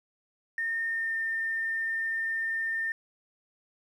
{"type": "tone with pitch glide", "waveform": "triangle", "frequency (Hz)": [1825, 1808.2], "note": ["A#6", "A6"], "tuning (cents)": [-37, 47], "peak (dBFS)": -24, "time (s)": [0.58, 2.92], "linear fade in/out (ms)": 2, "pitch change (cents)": -16, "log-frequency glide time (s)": [0.88, 1.18], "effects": ["tanh soft clip ceiling -26 dBFS"]}